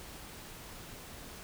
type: silence
effects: pink hiss -48 dBFS RMS until 1.43 s